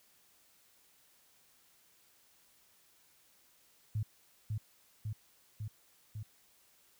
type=tone with echo; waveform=sine; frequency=106.9 Hz; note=A2; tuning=49 cents flat; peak=-31 dBFS; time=3.95-4.03 s; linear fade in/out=5 ms; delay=550 ms; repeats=4; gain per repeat=-2 dB; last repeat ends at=6.23 s; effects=white hiss -67 dBFS RMS until 6.99 s